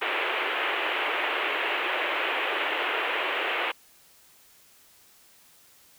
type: band-pass noise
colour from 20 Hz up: white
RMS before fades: -28 dBFS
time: 0.01-3.72 s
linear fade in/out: 10 ms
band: 330 to 3000 Hz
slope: 48 dB/octave
effects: white hiss -57 dBFS RMS until 5.98 s